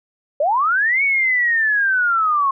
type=linear two-way sweep; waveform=sine; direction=up then down; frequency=550 to 2252 to 1070 Hz; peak=-14 dBFS; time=0.4-2.51 s; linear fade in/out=5 ms; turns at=1.03 s; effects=none